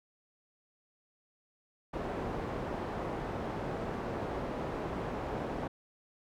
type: low-pass noise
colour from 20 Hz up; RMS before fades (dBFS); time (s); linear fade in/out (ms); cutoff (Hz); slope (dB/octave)
white; -37; 1.93-5.68; 10; 680; 12
effects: none